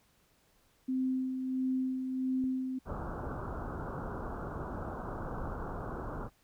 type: tone with tremolo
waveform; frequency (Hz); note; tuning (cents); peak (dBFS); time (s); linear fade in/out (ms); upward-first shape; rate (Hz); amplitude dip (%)
sine; 259.4; C4; -15; -28; 0.88-2.79; 10; sine; 1.5; 45
type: click train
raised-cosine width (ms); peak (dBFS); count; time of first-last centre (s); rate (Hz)
3; -34; 6; 2.44-5.33; 1.73
type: low-pass noise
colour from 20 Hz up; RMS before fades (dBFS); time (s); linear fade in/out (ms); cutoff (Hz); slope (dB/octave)
pink; -39; 2.85-6.3; 50; 1500; 96
effects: pink hiss -69 dBFS RMS until 6.43 s